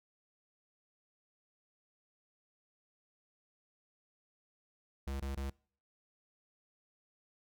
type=tone bursts; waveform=square; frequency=68.3 Hz; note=C#2; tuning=25 cents flat; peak=-37 dBFS; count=3; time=5.07-5.5 s; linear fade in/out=5 ms; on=130 ms; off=20 ms; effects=noise-tail reverb RT60 0.5 s tail -25 dB re dry